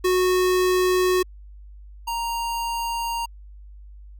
square tone pair in turn, 366.9 / 932 Hz, F#4 / A#5, -15 / -1 cents, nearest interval octave + major third, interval 1614 cents, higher second, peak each -18 / -25 dBFS, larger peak first, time 0.04-1.23 / 2.07-3.26 s, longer neither, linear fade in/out 10 ms, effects added 50 Hz sine -40 dBFS peak until 4.19 s

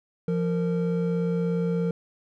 triangle tone pair together, 172.31 / 460 Hz, F3 / A#4, -23 / -23 cents, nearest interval octave + perfect fourth, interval 1700 cents, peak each -22 / -26 dBFS, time 0.28-1.91 s, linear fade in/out 2 ms, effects none

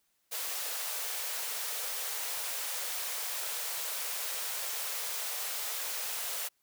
white high-pass noise, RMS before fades -36 dBFS, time 0.31-6.49 s, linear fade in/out 20 ms, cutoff 430 Hz, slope 96 dB/octave, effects white hiss -75 dBFS RMS until 6.62 s

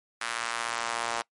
sawtooth tone with high-pass filter sweep, 116.6 Hz, A#2, 1 cent sharp, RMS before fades -32 dBFS, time 0.21-1.22 s, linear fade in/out 5 ms, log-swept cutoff 1400 to 830 Hz, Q 1.4, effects noise-tail reverb RT60 0.1 s tail -22 dB re dry + MP3 48 kbps

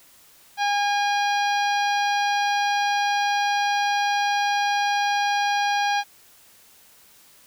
harmonic tone with a mistuned harmonic, 815 Hz, G#5, 33 cents flat, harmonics 1 / 2 / 3 / 4 / 5 / 6 / 7, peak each -21 / -27 / -31 / -33 / -35 / -37 / -38 dBFS, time 0.57-6.04 s, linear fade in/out 50 ms, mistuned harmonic 6, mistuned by -23 cents, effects white hiss -53 dBFS RMS until 7.46 s

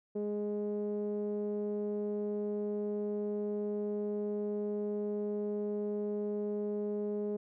sawtooth tone with low-pass filter, 207.7 Hz, G#3, in tune, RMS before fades -35 dBFS, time 0.15-7.37 s, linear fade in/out 10 ms, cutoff 470 Hz, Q 4.6, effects none

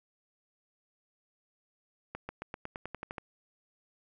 accelerating click train, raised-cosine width 0.5 ms, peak -23 dBFS, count 11, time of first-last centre 2.15-3.182 s, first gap 140 ms, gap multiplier 0.93, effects none

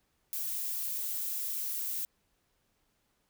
violet noise, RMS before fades -35 dBFS, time 0.33-2.05 s, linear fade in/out 0 ms, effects pink hiss -75 dBFS RMS until 3.29 s

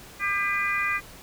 harmonic tone with a mistuned harmonic, 400 Hz, G4, 35 cents sharp, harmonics 3 / 4 / 5 / 6, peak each -29 / -31 / -27 / -29 dBFS, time 0.19-1.01 s, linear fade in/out 50 ms, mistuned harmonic 6, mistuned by +17 cents, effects pink hiss -46 dBFS RMS until 1.22 s

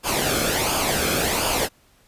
pink noise with flanger, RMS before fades -22 dBFS, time 0.03-1.69 s, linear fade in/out 50 ms, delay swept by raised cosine 0.51 to 1.08 ms, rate 1.4 Hz, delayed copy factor -0.6, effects pink hiss -58 dBFS RMS until 2.07 s + resampled to 32000 Hz

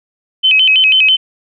sine tone with vibrato, 2794 Hz, F7, in tune, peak -6 dBFS, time 0.43-1.17 s, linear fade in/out 20 ms, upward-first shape square, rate 6.1 Hz, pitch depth 160 cents each way, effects none

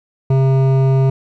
sine tone with hard clipping, 133.6 Hz, C3, 36 cents sharp, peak -12 dBFS, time 0.3-1.1 s, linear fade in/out 5 ms, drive 12 dB, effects none

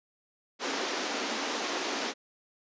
pink band-pass noise, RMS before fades -33 dBFS, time 0.59-2.14 s, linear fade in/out 50 ms, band 240 to 6700 Hz, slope 48 dB/octave, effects resampled to 16000 Hz

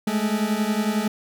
40% pulse beating tone pair, 207.7 / 218.7 Hz, G#3 / A3, 0 / -10 cents, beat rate 11 Hz, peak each -23 dBFS, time 0.07-1.08 s, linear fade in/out 5 ms, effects none

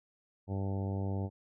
harmonic tone, 97.6 Hz, G2, 7 cents flat, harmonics 1 / 2 / 3 / 4 / 5 / 6 / 7 / 8 / 9, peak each -33 / -39 / -43 / -45 / -47 / -49 / -50 / -51 / -52 dBFS, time 0.47-1.3 s, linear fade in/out 50 ms, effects none

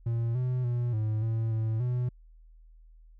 triangle tone with pitch steps, 116.1 / 126.3 / 120.8 / 108.3 / 112.7 / 110.9 / 123.7 Hz, A#2 / B2 / B2 / A2 / A2 / A2 / B2, -7 / +39 / -38 / -27 / +42 / +14 / +3 cents, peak -24 dBFS, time 0.06-2.09 s, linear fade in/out 5 ms, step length 290 ms, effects added 40 Hz sine -51 dBFS peak until 3.19 s

